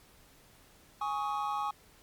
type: chord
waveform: triangle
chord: Ab suspended fourth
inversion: none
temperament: equal with one note detuned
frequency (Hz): 830.6 / 1108.7 / 1260.4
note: Ab5 / Db6 / Eb6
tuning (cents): 0 / 0 / +22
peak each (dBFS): -32 / -33 / -36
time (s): 1.01-1.71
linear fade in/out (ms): 5
effects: pink hiss -60 dBFS RMS until 2.02 s + MP3 96 kbps